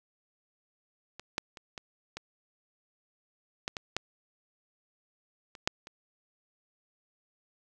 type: clicks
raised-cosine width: 0.2 ms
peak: -25 / -12 / -28 / -23 / -21 / -15 / -18 / -12 / -29 / -8 / -28 dBFS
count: 11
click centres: 1.196 / 1.381 / 1.572 / 1.778 / 2.17 / 3.679 / 3.768 / 3.966 / 5.552 / 5.675 / 5.871 s
effects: none